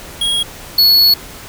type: tone pair in turn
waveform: square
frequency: 3295 / 4388 Hz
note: G#7 / C#8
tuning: -14 / -18 cents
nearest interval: perfect fourth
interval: 496 cents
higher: second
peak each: -14 / -7 dBFS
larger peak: second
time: 0.21-0.43 / 0.78-1.14 s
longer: second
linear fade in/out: 5 ms
effects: pink hiss -33 dBFS RMS until 1.48 s